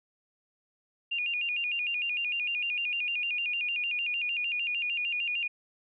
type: tone with vibrato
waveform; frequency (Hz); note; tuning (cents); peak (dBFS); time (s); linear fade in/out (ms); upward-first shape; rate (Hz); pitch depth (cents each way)
sine; 2613; E7; -16; -28; 1.11-5.48; 10; square; 6.6; 110
effects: none